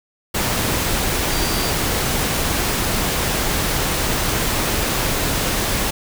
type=tone in noise; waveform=sine; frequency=4695 Hz; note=D8; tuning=1 cent flat; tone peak=-29 dBFS; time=1.31-1.71 s; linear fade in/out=10 ms; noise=pink; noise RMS=-20 dBFS; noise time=0.34-5.91 s; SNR=-12 dB; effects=none